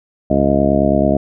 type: harmonic tone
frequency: 69.3 Hz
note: C#2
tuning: in tune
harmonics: 1 / 2 / 3 / 4 / 5 / 6 / 7 / 8 / 9 / 10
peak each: -22 / -22 / -17 / -18 / -21 / -24 / -27 / -28 / -16 / -24 dBFS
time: 0.3-1.17 s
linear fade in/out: 5 ms
effects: none